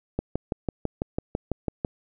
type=click train; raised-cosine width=2 ms; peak=-12 dBFS; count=11; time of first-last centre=0.19-1.848 s; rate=6.03 Hz; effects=none